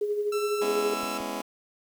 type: tone with tremolo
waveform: sine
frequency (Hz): 415.3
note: G#4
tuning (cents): 0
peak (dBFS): -23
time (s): 0.01-0.94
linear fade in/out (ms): 5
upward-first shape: sine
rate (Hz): 12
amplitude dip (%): 50
type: tone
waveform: sawtooth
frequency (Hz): 1335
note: E6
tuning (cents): +22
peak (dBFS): -29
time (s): 0.32-1.18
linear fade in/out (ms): 5
type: chord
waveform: 15% pulse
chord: C# minor seventh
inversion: second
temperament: just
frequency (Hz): 207.9 / 249.5 / 277.2 / 332.6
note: G#3 / B3 / C#4 / E4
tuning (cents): +2 / +18 / 0 / +16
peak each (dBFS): -31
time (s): 0.61-1.42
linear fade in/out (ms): 10
type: clicks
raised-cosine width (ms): 2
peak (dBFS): -30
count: 2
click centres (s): 1.033 / 1.205
effects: 9-bit